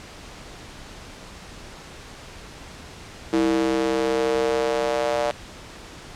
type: tone with high-pass filter sweep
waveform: square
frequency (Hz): 65.41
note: C2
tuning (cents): 0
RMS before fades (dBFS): -22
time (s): 3.33-5.31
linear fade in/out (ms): 0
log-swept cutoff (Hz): 330 to 600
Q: 4.1
effects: pink hiss -41 dBFS RMS until 6.15 s + low-pass 7000 Hz 12 dB/octave